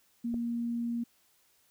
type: tone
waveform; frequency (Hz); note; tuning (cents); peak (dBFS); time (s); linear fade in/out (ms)
sine; 235.4; A#3; +17; -30; 0.24-1.04; 10
type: clicks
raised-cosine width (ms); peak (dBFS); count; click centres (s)
2; -34 / -30; 2; 0.34 / 0.343
effects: white hiss -68 dBFS RMS until 1.7 s